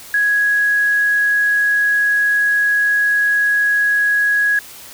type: tone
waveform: sine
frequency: 1665 Hz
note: G#6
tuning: 4 cents sharp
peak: -12 dBFS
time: 0.14-4.59 s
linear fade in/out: 2 ms
effects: white hiss -37 dBFS RMS until 4.93 s